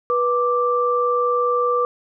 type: tone pair together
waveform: sine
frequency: 488.4 / 1175 Hz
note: B4 / D6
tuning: -19 / +1 cents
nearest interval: octave + minor third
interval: 1520 cents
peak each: -19 / -19 dBFS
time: 0.1-1.85 s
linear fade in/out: 0 ms
effects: none